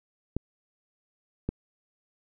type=clicks; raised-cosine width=3 ms; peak=-15 dBFS; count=2; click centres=0.366 / 1.49 s; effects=none